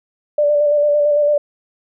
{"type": "tone with vibrato", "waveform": "sine", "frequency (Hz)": 588, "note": "D5", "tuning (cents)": 2, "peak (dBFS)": -11, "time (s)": [0.38, 1.38], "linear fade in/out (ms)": 5, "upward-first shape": "square", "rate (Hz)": 8.9, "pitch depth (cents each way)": 20, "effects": []}